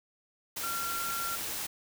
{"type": "tone in noise", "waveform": "sine", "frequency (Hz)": 1373, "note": "F6", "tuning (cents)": -30, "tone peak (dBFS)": -34, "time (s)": [0.63, 1.36], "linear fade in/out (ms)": 10, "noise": "white", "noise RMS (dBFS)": -36, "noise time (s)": [0.56, 1.67], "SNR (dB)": -1, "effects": []}